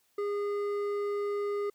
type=tone with hard clipping; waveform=sine; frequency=408.7 Hz; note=G#4; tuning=28 cents flat; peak=-31 dBFS; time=0.18-1.7 s; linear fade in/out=5 ms; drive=8 dB; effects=white hiss -71 dBFS RMS until 1.74 s